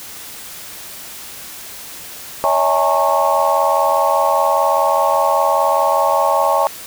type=tone cluster; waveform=sine; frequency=564 / 649 / 825 / 904 / 1095 Hz; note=C#5 / E5 / G#5 / A5 / C#6; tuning=+30 / -27 / -12 / +47 / -22 cents; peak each=-18 dBFS; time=2.44-6.67 s; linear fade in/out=0 ms; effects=tanh soft clip ceiling -2 dBFS + white hiss -33 dBFS RMS until 6.86 s